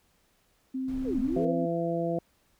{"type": "tone", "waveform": "sine", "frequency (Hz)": 261.6, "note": "C4", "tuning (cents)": 0, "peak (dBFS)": -29, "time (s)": [0.74, 1.66], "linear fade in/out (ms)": 10}
{"type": "noise", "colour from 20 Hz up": "brown", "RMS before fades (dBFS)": -41, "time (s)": [0.88, 1.45], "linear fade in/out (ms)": 2}
{"type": "linear two-way sweep", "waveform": "sine", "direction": "down then up", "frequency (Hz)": [555, 207.7, 555], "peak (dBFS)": -29, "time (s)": [1.04, 1.55], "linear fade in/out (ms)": 50, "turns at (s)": 1.19}
{"type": "harmonic tone", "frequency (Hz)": 168.6, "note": "E3", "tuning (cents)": 39, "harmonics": [1, 2, 3, 4], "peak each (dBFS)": [-32, -32, -32, -32], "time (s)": [1.36, 2.19], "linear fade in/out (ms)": 5}
{"effects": ["pink hiss -68 dBFS RMS until 2.59 s"]}